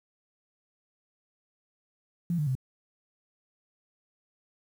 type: tone with pitch steps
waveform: sine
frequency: 171.9 / 149.65 / 130.28 Hz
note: F3 / D3 / C3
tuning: -27 / +33 / -7 cents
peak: -25 dBFS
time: 2.3-2.552 s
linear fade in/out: 2 ms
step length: 84 ms
effects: 9-bit